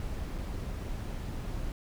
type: noise with dropouts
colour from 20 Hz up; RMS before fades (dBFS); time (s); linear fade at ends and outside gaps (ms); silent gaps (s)
brown; -36; 0-1.72; 1; 0.381-0.384
effects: none